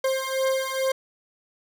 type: beating tone pair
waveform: 40% pulse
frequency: 528 / 530.3 Hz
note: C5 / C5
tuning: +16 / +23 cents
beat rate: 2.3 Hz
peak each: -25 dBFS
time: 0.04-0.92 s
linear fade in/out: 5 ms
effects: none

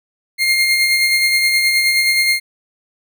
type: tone with tremolo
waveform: 30% pulse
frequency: 2123 Hz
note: C7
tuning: 25 cents sharp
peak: -8 dBFS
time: 0.38-2.4 s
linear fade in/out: 50 ms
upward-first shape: sine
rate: 9.5 Hz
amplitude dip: 35%
effects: none

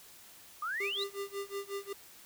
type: exponential sweep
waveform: sine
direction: up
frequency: 1174.7 to 4149 Hz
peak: -33 dBFS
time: 0.62-1.04 s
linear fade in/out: 5 ms
type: tone with tremolo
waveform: square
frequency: 398.5 Hz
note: G4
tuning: 28 cents sharp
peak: -35 dBFS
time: 0.8-1.93 s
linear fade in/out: 5 ms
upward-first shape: sine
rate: 5.5 Hz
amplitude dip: 95%
effects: white hiss -55 dBFS RMS until 2.25 s

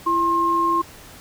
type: tone pair together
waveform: sine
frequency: 335.9 / 1066.4 Hz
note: E4 / C6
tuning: +33 / +33 cents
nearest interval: octave + minor sixth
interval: 2000 cents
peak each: -24 / -17 dBFS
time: 0.06-0.82 s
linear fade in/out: 10 ms
effects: pink hiss -43 dBFS RMS until 1.2 s

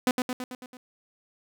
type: tone with echo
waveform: sawtooth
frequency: 251.7 Hz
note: B3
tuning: 33 cents sharp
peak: -16 dBFS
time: 0.07-0.11 s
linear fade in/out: 2 ms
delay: 110 ms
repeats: 6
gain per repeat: -4 dB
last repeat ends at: 0.77 s
effects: none

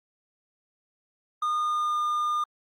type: tone with pitch glide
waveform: triangle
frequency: 1221 to 1210.5 Hz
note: D#6 to D#6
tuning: -33 to -48 cents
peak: -22 dBFS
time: 1.42-2.44 s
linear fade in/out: 5 ms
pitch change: -15 cents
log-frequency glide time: 1.59-2.01 s
effects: Opus 48 kbps

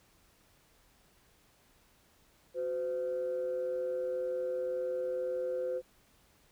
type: tone pair together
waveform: sine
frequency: 366.6 / 511.5 Hz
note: F#4 / C5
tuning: -16 / -39 cents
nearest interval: tritone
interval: 577 cents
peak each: -38 / -31 dBFS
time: 2.54-5.82 s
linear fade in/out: 50 ms
effects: tanh soft clip ceiling -27 dBFS + pink hiss -66 dBFS RMS until 6.51 s

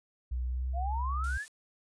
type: tone with pitch glide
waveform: sine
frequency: 62 to 66.07 Hz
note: B1 to C2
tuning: +7 to +17 cents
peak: -30 dBFS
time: 0.31-1.38 s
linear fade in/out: 10 ms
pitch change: +110 cents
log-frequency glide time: 0.47-0.87 s
type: exponential sweep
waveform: sine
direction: up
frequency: 659.3 to 1807 Hz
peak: -34 dBFS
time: 0.73-1.46 s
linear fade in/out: 50 ms
type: noise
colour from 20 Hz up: blue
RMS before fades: -47 dBFS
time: 1.24-1.48 s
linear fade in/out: 0 ms
effects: resampled to 22050 Hz

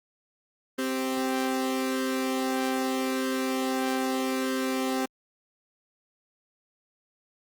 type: tone pair together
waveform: sawtooth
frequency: 261.6 / 392 Hz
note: C4 / G4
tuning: 0 / 0 cents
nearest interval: perfect fifth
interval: 700 cents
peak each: -23 / -28 dBFS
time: 0.78-5.06 s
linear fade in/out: 10 ms
effects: Opus 32 kbps

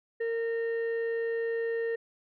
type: tone pair together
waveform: sine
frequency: 459.5 / 1838 Hz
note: A#4 / A#6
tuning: -25 / -25 cents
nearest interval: 2 octaves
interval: 2400 cents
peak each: -27 / -37 dBFS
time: 0.2-1.96 s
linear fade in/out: 10 ms
effects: tanh soft clip ceiling -24 dBFS

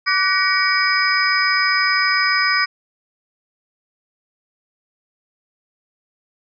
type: tone cluster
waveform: sine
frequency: 1158 / 1493 / 1907 / 2267 / 5000 Hz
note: D6 / F#6 / A#6 / C#7 / D#8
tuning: -25 / +15 / +39 / +38 / +8 cents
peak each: -21 dBFS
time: 0.06-2.66 s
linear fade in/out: 20 ms
effects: none

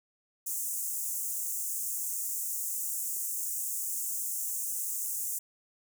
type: high-pass noise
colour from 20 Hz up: pink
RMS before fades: -34 dBFS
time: 0.46-5.39 s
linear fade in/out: 10 ms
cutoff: 6700 Hz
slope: 48 dB/octave
effects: none

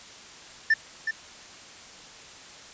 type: tone with echo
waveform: triangle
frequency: 1780 Hz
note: A6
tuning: 20 cents sharp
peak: -15 dBFS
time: 0.7-0.74 s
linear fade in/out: 5 ms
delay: 370 ms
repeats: 1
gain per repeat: -8 dB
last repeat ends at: 1.11 s
effects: white hiss -46 dBFS RMS until 2.73 s + resampled to 16000 Hz

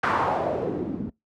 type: noise with low-pass filter sweep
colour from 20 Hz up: white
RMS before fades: -26 dBFS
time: 0.03-1.1 s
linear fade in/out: 5 ms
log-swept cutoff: 1400 to 200 Hz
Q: 2.7
effects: noise-tail reverb RT60 0.2 s tail -25 dB re dry + high-pass 80 Hz 12 dB/octave

